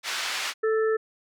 pink band-pass noise, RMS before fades -30 dBFS, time 0.03-0.54 s, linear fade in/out 50 ms, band 1400 to 5600 Hz, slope 12 dB/octave
harmonic tone, 440 Hz, A4, in tune, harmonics 1 / 3 / 4, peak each -21 / -33 / -34 dBFS, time 0.63-0.97 s, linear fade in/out 10 ms
effects none

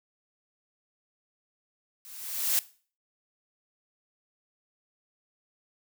blue noise with level ramp, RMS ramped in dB -48 to -23 dBFS, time 2.05-2.59 s, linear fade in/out 0 ms, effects noise-tail reverb RT60 0.4 s tail -18 dB re dry

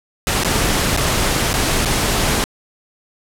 pink noise with dropouts, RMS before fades -17 dBFS, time 0.27-2.44 s, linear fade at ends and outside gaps 0 ms, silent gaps 0.435-0.447 / 0.965-0.974 / 1.531-1.54 / 1.85-1.857 s, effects low-pass 12000 Hz 12 dB/octave

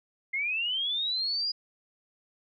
sine linear sweep, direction up, 2081 to 4919 Hz, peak -27 dBFS, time 0.33-1.52 s, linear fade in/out 10 ms, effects none

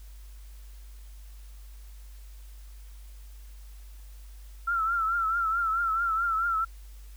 sine tone with vibrato, 1349 Hz, E6, 40 cents sharp, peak -24 dBFS, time 4.67-6.65 s, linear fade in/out 10 ms, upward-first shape triangle, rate 4.6 Hz, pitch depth 87 cents each way, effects added 50 Hz sine -43 dBFS peak until 7.16 s + white hiss -59 dBFS RMS until 7.16 s

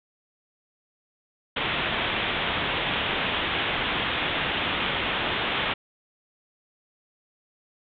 white low-pass noise, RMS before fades -27 dBFS, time 1.56-5.74 s, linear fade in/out 10 ms, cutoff 3600 Hz, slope 96 dB/octave, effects none

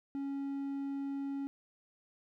triangle tone, 277.2 Hz, C#4, in tune, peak -33 dBFS, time 0.15-1.47 s, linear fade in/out 0 ms, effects none

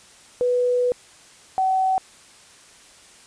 sine tone pair in turn, 493.2 / 757.6 Hz, B4 / F#5, -2 / +41 cents, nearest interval perfect fifth, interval 743 cents, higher second, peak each -17 dBFS, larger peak neither, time 0.41-0.92 / 1.58-1.98 s, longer first, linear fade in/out 0 ms, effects white hiss -49 dBFS RMS until 3.26 s + resampled to 22050 Hz

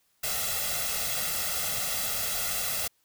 white noise with comb filter, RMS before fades -30 dBFS, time 0.23-2.88 s, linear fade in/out 10 ms, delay 1.5 ms, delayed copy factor +0.9, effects white hiss -70 dBFS RMS until 3.04 s

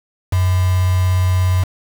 sine tone with quantisation, 91.7 Hz, F#2, 15 cents flat, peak -12 dBFS, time 0.32-1.64 s, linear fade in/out 10 ms, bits 4, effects none

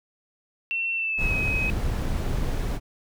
sine tone with pitch glide, 2705 to 2538 Hz, E7 to D#7, +44 to +34 cents, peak -24 dBFS, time 0.71-1.7 s, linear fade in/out 0 ms, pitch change -110 cents, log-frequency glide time 0.94-1.35 s
brown noise, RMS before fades -26 dBFS, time 1.17-2.8 s, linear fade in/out 50 ms
effects none

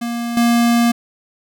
square tone with level steps, 235.7 Hz, A#3, 19 cents sharp, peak -21 / -12 dBFS, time 0.01-0.92 s, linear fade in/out 10 ms, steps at 0.37 s, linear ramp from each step 2 ms, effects none

